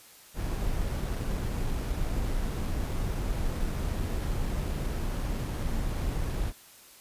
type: noise with sample-and-hold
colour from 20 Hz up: brown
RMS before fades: -30 dBFS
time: 0.34-6.53 s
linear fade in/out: 50 ms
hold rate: 7350 Hz
effects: white hiss -53 dBFS RMS until 7 s + resampled to 32000 Hz